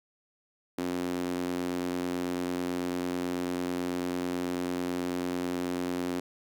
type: tone with high-pass filter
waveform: sawtooth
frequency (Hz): 89.1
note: F2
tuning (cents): +35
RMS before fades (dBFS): -32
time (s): 0.78-6.2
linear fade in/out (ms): 5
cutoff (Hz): 280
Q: 2.9
effects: none